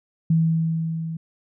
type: tone with level ramp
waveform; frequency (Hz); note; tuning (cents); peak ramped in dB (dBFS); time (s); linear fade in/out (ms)
sine; 162.7; E3; -22; -14 to -27; 0.3-1.17; 5
effects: none